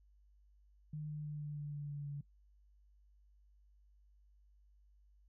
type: tone with pitch steps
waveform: sine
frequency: 151.5 / 150.28 / 149.07 / 147.87 / 146.68 / 145.5 / 144.32 / 143.16 Hz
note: D#3 / D3 / D3 / D3 / D3 / D3 / D3 / D3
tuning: -46 / +40 / +26 / +12 / -2 / -16 / -30 / -44 cents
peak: -40 dBFS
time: 0.93-2.21 s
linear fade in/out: 5 ms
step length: 160 ms
effects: noise-tail reverb RT60 0.1 s tail -20 dB re dry + added 50 Hz sine -64 dBFS peak until 5.28 s